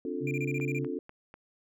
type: chord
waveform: sine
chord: D minor seventh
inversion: third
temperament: just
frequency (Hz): 264.3 / 293.7 / 352.4 / 440.5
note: C4 / D4 / F4 / A4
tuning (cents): +18 / 0 / +16 / +2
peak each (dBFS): -37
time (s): 0.05-0.99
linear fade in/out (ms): 2
type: tone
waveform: sine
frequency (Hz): 138.59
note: C#3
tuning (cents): 0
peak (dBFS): -32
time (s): 0.2-0.88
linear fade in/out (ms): 50
type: tone bursts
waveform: triangle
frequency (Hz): 2385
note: D7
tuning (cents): +26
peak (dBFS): -33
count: 8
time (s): 0.27-0.787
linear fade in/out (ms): 2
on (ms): 41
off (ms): 27
type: click train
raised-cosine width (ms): 0.5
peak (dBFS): -32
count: 4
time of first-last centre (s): 0.6-1.341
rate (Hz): 4.05
effects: none